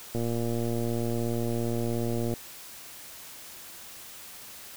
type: click train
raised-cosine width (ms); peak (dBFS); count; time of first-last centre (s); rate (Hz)
2; -18; 257; 0.15-2.338; 117
effects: white hiss -45 dBFS RMS until 4.76 s